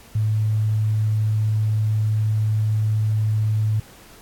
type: tone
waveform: sine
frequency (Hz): 108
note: A2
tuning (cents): -32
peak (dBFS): -17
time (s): 0.15-3.8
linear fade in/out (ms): 5
effects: pink hiss -47 dBFS RMS until 4.21 s + AAC 64 kbps